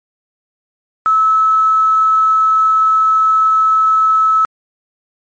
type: tone with quantisation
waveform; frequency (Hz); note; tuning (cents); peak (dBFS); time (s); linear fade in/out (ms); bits
sine; 1300; E6; -24; -8; 1.06-4.45; 0; 6
effects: MP3 32 kbps